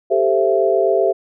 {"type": "chord", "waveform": "sine", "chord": "A minor seventh", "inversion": "third", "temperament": "equal with one note detuned", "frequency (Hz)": [392, 440, 523.3, 668.1], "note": ["G4", "A4", "C5", "E5"], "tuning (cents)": [0, 0, 0, 23], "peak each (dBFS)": [-17, -20, -20, -17], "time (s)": [0.1, 1.13], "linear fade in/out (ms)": 20, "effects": []}